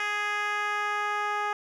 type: tone with band-pass filter sweep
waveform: 10% pulse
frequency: 415.3 Hz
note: G#4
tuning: in tune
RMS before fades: -29 dBFS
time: 0-1.53 s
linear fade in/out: 2 ms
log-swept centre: 2000 to 1000 Hz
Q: 1.2
effects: none